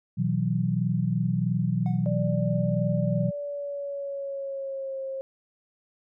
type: chord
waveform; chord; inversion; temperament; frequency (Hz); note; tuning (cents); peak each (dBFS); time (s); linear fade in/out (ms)
sine; B suspended fourth; none; equal with one note detuned; 123.47 / 161.98 / 185; B2 / E3 / F#3; 0 / -30 / 0; -27; 0.17-3.31; 20
type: tone with exponential decay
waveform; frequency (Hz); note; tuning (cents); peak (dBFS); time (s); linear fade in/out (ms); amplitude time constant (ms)
triangle; 732; F#5; -19; -33; 1.86-2.17; 1; 67
type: tone with pitch glide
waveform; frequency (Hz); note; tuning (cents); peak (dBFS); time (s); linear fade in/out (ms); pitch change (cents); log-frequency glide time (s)
sine; 587.3 to 535.5; D5 to C5; 0 to +40; -30; 2.06-5.21; 0; -160; 3.03-4.99
effects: none